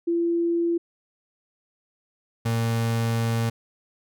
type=tone pair in turn; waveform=sine / 35% pulse; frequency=339.7 / 114.91 Hz; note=F4 / A#2; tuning=-48 / -24 cents; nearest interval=octave + perfect fifth; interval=1876 cents; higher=first; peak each=-20 dBFS; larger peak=neither; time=0.07-0.78 / 2.45-3.5 s; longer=second; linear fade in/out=10 ms; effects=none